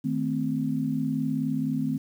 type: chord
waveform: sine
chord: A diminished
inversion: second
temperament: equal with one note detuned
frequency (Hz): 155.56 / 220 / 259.2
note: Eb3 / A3 / C4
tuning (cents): 0 / 0 / -16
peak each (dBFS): -30 / -30 / -27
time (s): 0.04-1.98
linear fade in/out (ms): 10
effects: 9-bit